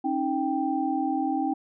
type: tone cluster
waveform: sine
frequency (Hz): 272.9 / 313.3 / 785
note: C#4 / D#4 / G5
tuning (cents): -27 / +12 / +2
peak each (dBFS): -28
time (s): 0.04-1.54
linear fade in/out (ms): 10
effects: none